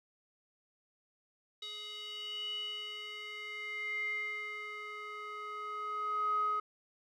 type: tone with band-pass filter sweep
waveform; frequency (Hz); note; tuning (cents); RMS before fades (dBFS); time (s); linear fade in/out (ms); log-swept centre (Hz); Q
square; 420.8; G#4; +23; -39; 1.62-6.6; 5; 3600 to 1200; 9.8
effects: none